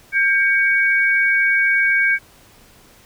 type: tone pair together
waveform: sine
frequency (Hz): 1589.5 / 2246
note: G6 / C#7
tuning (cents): +24 / +22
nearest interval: tritone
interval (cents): 598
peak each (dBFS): -16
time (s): 0.12-2.19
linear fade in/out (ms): 50
effects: pink hiss -49 dBFS RMS until 3.05 s